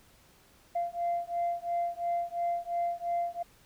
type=beating tone pair; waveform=sine; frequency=690 / 692.9 Hz; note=F5 / F5; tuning=-21 / -14 cents; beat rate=2.9 Hz; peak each=-31 dBFS; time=0.75-3.43 s; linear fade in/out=10 ms; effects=tanh soft clip ceiling -24 dBFS + pink hiss -61 dBFS RMS until 3.65 s